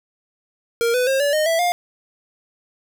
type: tone with pitch steps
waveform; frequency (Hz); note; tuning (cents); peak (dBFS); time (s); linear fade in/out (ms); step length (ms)
square; 466.2 / 499.7 / 535.5 / 574 / 615.2 / 659.3 / 706.6; A#4 / B4 / C5 / D5 / D#5 / E5 / F5; 0 / +20 / +40 / -40 / -20 / 0 / +20; -17; 0.81-1.72; 0; 130
effects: none